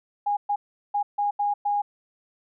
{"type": "tone bursts at uneven times", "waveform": "sine", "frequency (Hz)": 820, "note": "G#5", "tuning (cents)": -22, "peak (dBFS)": -21, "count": 6, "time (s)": [[0.26, 0.37], [0.49, 0.56], [0.94, 1.03], [1.18, 1.31], [1.39, 1.54], [1.65, 1.82]], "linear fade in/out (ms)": 10, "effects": []}